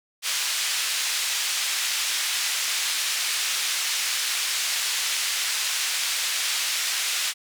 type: band-pass noise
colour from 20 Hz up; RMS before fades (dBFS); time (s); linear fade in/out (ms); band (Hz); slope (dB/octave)
pink; -26; 0.22-7.34; 50; 2400 to 9000; 12
effects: none